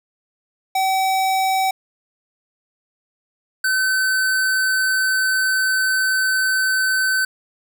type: tone pair in turn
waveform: square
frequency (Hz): 764 / 1527.1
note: G5 / G6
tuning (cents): -45 / -46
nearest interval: octave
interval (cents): 1199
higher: second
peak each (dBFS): -17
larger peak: neither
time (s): 0.75-1.71 / 3.64-7.25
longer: second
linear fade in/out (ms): 5
effects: none